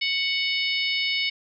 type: harmonic tone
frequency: 740 Hz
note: F#5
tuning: in tune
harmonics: 3 / 4 / 5 / 6 / 7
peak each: -26 / -28 / -30 / -32 / -33 dBFS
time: 0.01-1.3 s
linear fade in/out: 10 ms
effects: none